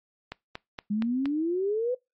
click train, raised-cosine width 0.3 ms, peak -19 dBFS, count 5, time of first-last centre 0.32-1.257 s, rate 4.27 Hz
sine exponential sweep, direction up, 202.5 to 512 Hz, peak -24 dBFS, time 0.9-1.95 s, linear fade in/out 10 ms
effects noise-tail reverb RT60 0.2 s tail -23 dB re dry + MP3 32 kbps

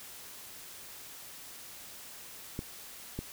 clicks, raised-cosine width 3 ms, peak -22 dBFS, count 2, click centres 2.591 / 3.19 s, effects white hiss -48 dBFS RMS until 3.32 s

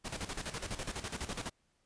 pink noise with tremolo, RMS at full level -38 dBFS, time 0.04-1.5 s, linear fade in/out 20 ms, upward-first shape square, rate 12 Hz, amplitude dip 70%, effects pink hiss -75 dBFS RMS until 1.85 s + resampled to 22050 Hz

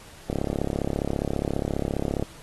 click train, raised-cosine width 2 ms, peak -12 dBFS, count 68, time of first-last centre 0.3-2.225 s, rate 34.8 Hz, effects pink hiss -48 dBFS RMS until 2.42 s + AAC 32 kbps

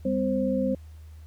sine tone cluster, 198.9 / 256 / 529 Hz, G3 / C4 / C5, +25 / -38 / +19 cents, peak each -27 dBFS, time 0.05-0.75 s, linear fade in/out 5 ms, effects added 78 Hz sine -42 dBFS peak until 1.26 s + pink hiss -62 dBFS RMS until 1.26 s

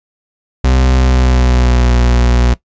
40% pulse tone with pitch glide, 64.3 to 60.69 Hz, C2 to B1, -30 to -30 cents, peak -7 dBFS, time 0.64-2.54 s, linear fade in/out 5 ms, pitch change -100 cents, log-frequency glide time 0.96-1.92 s, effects noise-tail reverb RT60 0.1 s tail -18 dB re dry + resampled to 16000 Hz

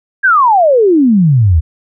sine exponential sweep, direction down, 1656 to 73.42 Hz, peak -5 dBFS, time 0.23-1.61 s, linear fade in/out 20 ms, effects none

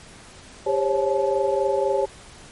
sine tone cluster, 398.4 / 534 / 558 / 863 Hz, G4 / C5 / C#5 / A5, +28 / +35 / +11 / -34 cents, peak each -23 / -24 / -24 / -27 dBFS, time 0.66-2.06 s, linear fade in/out 10 ms, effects pink hiss -45 dBFS RMS until 2.51 s + MP3 48 kbps

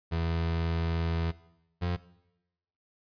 30% pulse tone pair in turn, 83 / 87.94 Hz, E2 / F2, +12 / +13 cents, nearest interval minor second, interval 101 cents, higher second, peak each -25 dBFS, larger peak neither, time 0.11-1.32 / 1.81-1.97 s, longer first, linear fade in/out 20 ms, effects noise-tail reverb RT60 0.9 s tail -19 dB re dry + resampled to 11025 Hz

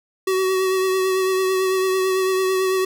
square tone with vibrato, 377 Hz, F#4, 32 cents sharp, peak -18 dBFS, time 0.27-2.85 s, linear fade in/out 5 ms, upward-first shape triangle, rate 9 Hz, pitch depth 25 cents each way, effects none

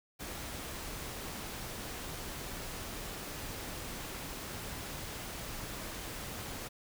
pink noise, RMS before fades -42 dBFS, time 0.19-6.69 s, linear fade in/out 20 ms, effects none

